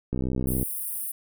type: click train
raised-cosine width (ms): 3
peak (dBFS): -15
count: 33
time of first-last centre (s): 0.13-0.629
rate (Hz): 64.1
type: high-pass noise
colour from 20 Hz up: pink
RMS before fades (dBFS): -32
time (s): 0.47-1.12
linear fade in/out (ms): 10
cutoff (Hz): 9100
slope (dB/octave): 96
effects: none